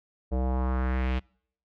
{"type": "tone with low-pass filter sweep", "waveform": "square", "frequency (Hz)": 64, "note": "C2", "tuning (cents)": -38, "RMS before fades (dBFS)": -27, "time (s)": [0.31, 1.2], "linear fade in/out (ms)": 20, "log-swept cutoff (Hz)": [570, 3000], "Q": 2.1, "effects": ["noise-tail reverb RT60 0.6 s tail -26 dB re dry"]}